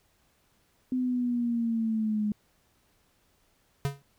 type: linear sweep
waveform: sine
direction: down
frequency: 256 to 208 Hz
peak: -25 dBFS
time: 0.92-2.32 s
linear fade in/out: 2 ms
type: tone with exponential decay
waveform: square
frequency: 140 Hz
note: C#3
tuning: 18 cents sharp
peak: -23 dBFS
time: 3.85-4.02 s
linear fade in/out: 0 ms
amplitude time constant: 36 ms
effects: pink hiss -68 dBFS RMS until 4.18 s